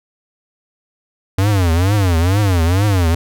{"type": "tone with vibrato", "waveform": "square", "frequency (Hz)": 92.5, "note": "F#2", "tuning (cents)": 0, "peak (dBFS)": -12, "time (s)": [1.38, 3.15], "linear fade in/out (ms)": 5, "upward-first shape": "triangle", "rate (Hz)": 2.2, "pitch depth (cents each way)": 260, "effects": []}